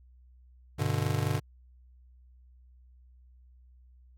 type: chord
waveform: square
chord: G major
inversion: none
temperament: just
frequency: 98 / 122.5 / 147 Hz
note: G2 / B2 / D3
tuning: 0 / -14 / +2 cents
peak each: -32 dBFS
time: 0.78-1.4 s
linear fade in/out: 20 ms
effects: added 62 Hz sine -54 dBFS peak until 4.17 s + AAC 64 kbps